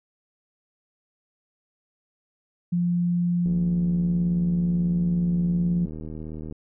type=tone; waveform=sine; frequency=174.61 Hz; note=F3; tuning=in tune; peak=-20 dBFS; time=2.72-5.86 s; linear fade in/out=10 ms
type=click train; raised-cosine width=3 ms; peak=-24 dBFS; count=240; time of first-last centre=3.46-6.524 s; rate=78 Hz
effects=none